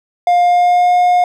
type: tone with pitch glide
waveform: triangle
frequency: 706 to 715.9 Hz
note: F5 to F5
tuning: +19 to +43 cents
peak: -6 dBFS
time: 0.27-1.24 s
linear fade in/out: 2 ms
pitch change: +24 cents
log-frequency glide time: 0.4-0.94 s
effects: none